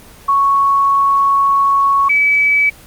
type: tone pair in turn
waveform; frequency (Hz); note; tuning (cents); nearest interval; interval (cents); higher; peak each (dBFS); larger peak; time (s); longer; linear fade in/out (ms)
sine; 1108.7 / 2292; C#6 / D7; 0 / -43; octave + minor second; 1257; second; -9; neither; 0.28-2.09 / 2.09-2.7; first; 10
effects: pink hiss -40 dBFS RMS until 2.86 s + Opus 24 kbps